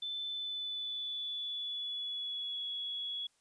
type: tone with pitch glide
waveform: sine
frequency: 3522 to 3363 Hz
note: A7 to G#7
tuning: +1 to +21 cents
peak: -36 dBFS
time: 0.02-3.27 s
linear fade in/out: 5 ms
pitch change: -80 cents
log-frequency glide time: 0.27-2.66 s
effects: white hiss -73 dBFS RMS until 3.4 s + resampled to 22050 Hz